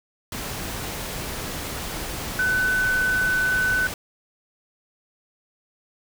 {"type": "tone in noise", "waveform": "sine", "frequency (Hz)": 1504, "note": "F#6", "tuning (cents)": 28, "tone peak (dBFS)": -19, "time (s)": [2.39, 3.87], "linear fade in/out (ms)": 2, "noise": "pink", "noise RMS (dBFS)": -31, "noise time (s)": [0.32, 3.94], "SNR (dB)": 9, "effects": []}